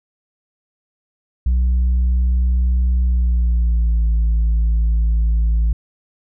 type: tone with pitch glide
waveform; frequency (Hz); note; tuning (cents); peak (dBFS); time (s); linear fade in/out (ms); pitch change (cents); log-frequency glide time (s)
sine; 61.74 to 55.64; B1 to A1; 0 to +20; -10; 1.46-5.73; 5; -180; 3.02-4.08
effects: tanh soft clip ceiling -12 dBFS